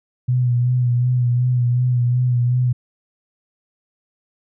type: tone with vibrato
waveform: sine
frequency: 123.47 Hz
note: B2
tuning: in tune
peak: -14 dBFS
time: 0.28-2.73 s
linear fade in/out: 10 ms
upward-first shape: sine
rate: 2.7 Hz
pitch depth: 35 cents each way
effects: none